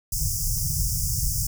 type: band-stop noise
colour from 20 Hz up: pink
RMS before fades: -25 dBFS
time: 0.12-1.47 s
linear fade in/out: 5 ms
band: 160 to 5100 Hz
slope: 96 dB/octave
effects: none